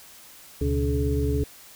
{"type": "tone cluster", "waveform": "sine", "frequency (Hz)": [71.2, 121.3, 138.8, 285, 427.1], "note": ["C#2", "B2", "C#3", "C#4", "G#4"], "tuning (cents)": [47, -31, 3, 48, 48], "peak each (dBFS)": [-24, -31, -31, -29, -28], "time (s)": [0.61, 1.44], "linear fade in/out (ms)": 5, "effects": ["white hiss -48 dBFS RMS until 1.75 s"]}